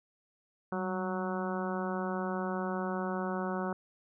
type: harmonic tone with a mistuned harmonic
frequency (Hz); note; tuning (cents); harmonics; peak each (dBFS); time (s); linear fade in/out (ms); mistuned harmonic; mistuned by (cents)
185; F#3; 0; 1 / 2 / 3 / 4 / 5 / 6 / 7 / 8; -35 / -38 / -40 / -41 / -42 / -43 / -43 / -44; 0.72-3.73; 2; 1; +45
effects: none